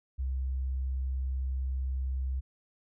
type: tone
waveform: sine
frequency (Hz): 65.41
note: C2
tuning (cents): 0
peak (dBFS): -29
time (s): 0.18-2.41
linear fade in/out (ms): 20
effects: none